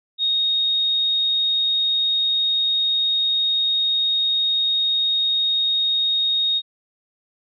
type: tone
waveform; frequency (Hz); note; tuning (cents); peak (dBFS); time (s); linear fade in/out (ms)
sine; 3729; A#7; 0; -17; 0.18-6.62; 50
effects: none